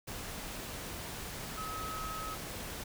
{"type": "tone in noise", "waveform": "sine", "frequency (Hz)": 1280, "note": "D#6", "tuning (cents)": 49, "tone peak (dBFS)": -39, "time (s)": [1.57, 2.35], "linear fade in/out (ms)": 10, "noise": "pink", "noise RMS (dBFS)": -42, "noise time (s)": [0.07, 2.84], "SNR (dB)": 0, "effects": []}